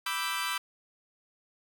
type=chord; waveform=20% pulse; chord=E minor seventh; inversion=second; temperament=equal; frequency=987.8 / 1174.7 / 1318.5 / 1568 Hz; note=B5 / D6 / E6 / G6; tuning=0 / 0 / 0 / 0 cents; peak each=-31 dBFS; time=0.06-0.58 s; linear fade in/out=5 ms; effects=none